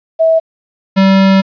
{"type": "tone pair in turn", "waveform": ["sine", "square"], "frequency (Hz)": [649, 192.95], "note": ["E5", "G3"], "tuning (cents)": [-27, -27], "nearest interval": "octave + major sixth", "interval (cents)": 2100, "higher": "first", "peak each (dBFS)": -6, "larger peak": "neither", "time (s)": [[0.19, 0.4], [0.96, 1.42]], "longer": "second", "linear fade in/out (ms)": 20, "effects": ["resampled to 11025 Hz", "8-bit"]}